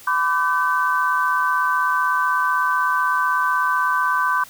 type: tone cluster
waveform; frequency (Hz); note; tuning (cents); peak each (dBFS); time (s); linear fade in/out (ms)
sine; 1006 / 1162 / 1530; B5 / D6 / G6; +32 / -19 / -42; -21; 0.07-4.44; 5
effects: white hiss -44 dBFS RMS until 4.49 s